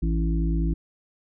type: harmonic tone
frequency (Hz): 55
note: A1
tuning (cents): 0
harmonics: 1 / 3 / 5 / 6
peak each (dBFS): -22 / -27 / -33 / -33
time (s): 0.02-0.74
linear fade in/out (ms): 10
effects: none